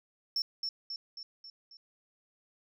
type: tone with echo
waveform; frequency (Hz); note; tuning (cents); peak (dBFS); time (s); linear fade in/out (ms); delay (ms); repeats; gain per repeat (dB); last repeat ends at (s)
sine; 5400; E8; +41; -26; 0.36-0.42; 2; 270; 5; -5; 1.77
effects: tanh soft clip ceiling -27 dBFS